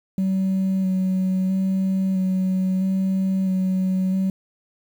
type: tone with vibrato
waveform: sine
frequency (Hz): 188.9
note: F#3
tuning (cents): +36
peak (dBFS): -16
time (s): 0.18-4.3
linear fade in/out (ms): 2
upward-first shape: square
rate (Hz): 0.76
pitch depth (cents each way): 15
effects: tanh soft clip ceiling -17 dBFS + 8-bit